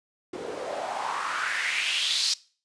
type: noise with band-pass filter sweep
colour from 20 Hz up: white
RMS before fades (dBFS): -29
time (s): 0.33-2.34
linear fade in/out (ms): 5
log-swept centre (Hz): 360 to 4800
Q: 3.8
effects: noise-tail reverb RT60 0.4 s tail -21 dB re dry + resampled to 22050 Hz